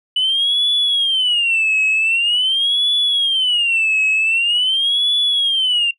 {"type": "tone with vibrato", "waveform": "sine", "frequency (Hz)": 2968, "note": "F#7", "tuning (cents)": 5, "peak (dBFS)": -12, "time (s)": [0.16, 5.91], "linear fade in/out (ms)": 5, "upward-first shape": "sine", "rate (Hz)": 0.45, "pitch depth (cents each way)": 250, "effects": ["noise-tail reverb RT60 0.1 s tail -20 dB re dry", "tanh soft clip ceiling -10 dBFS"]}